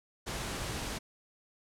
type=noise; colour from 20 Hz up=pink; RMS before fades=-37 dBFS; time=0.26-0.99 s; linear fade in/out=20 ms; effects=low-pass 10000 Hz 12 dB/octave